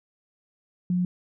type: tone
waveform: sine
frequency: 179.4 Hz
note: F3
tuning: 47 cents sharp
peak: -21 dBFS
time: 0.9-1.05 s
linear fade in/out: 2 ms
effects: none